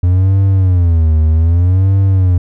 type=tone with vibrato; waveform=triangle; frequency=87.31 Hz; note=F2; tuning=in tune; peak=-5 dBFS; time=0.03-2.38 s; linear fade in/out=5 ms; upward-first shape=sine; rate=0.64 Hz; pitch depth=190 cents each way; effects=none